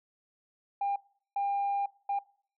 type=tone bursts at uneven times; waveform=sine; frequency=801 Hz; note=G5; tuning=37 cents sharp; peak=-26 dBFS; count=3; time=0.81-0.96 / 1.36-1.86 / 2.09-2.19 s; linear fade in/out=5 ms; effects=noise-tail reverb RT60 0.5 s tail -23 dB re dry + tanh soft clip ceiling -25 dBFS